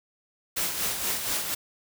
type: noise with tremolo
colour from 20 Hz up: white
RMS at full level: -27 dBFS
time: 0.56-1.55 s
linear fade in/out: 10 ms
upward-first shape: sine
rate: 4.2 Hz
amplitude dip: 50%
effects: none